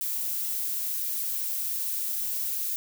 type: noise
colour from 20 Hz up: violet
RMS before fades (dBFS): -30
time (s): 0.01-2.76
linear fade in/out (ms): 0
effects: none